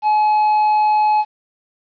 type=tone; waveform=triangle; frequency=850 Hz; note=G#5; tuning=40 cents sharp; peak=-10 dBFS; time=0.02-1.25 s; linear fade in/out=50 ms; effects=resampled to 11025 Hz + 8-bit